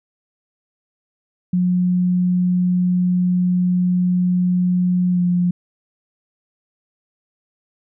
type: tone with pitch glide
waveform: sine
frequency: 180 to 177.21 Hz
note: F#3 to F3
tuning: -47 to +26 cents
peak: -14 dBFS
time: 1.53-5.51 s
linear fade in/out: 5 ms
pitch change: -27 cents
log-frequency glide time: 5.12-5.2 s
effects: none